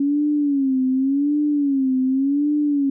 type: tone with vibrato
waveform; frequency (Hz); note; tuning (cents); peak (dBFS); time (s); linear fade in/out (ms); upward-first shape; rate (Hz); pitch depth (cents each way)
sine; 277.2; C#4; 0; -16; 0-2.9; 5; sine; 0.88; 120
effects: none